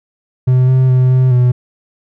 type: tone with pitch steps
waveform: triangle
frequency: 127.6 / 129.9 / 127.8 / 128.8 / 124.2 Hz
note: C3 / C3 / C3 / C3 / B2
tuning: -43 / -12 / -40 / -27 / +10 cents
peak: -5 dBFS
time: 0.47-1.52 s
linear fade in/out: 10 ms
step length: 210 ms
effects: none